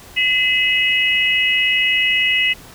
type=tone cluster; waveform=sine; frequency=2030 / 2574 / 2909 Hz; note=B6 / E7 / F#7; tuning=+47 / -42 / -30 cents; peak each=-18 dBFS; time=0.16-2.54 s; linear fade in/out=20 ms; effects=pink hiss -41 dBFS RMS until 2.74 s